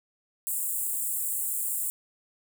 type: high-pass noise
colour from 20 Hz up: pink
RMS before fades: -30 dBFS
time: 0.47-1.9 s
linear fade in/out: 0 ms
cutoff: 7500 Hz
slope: 96 dB/octave
effects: none